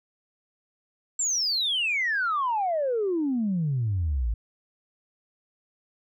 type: exponential sweep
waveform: sine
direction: down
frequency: 7610 to 52 Hz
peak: -22 dBFS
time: 1.19-4.34 s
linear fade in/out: 5 ms
effects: tanh soft clip ceiling -19 dBFS